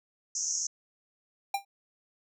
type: band-pass noise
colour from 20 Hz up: white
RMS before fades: -32 dBFS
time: 0.35-0.67 s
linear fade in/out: 5 ms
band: 5600 to 6900 Hz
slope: 96 dB/octave
type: tone with exponential decay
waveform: square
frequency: 795 Hz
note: G5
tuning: 24 cents sharp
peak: -24 dBFS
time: 1.54-1.65 s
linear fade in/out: 5 ms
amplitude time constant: 22 ms
effects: none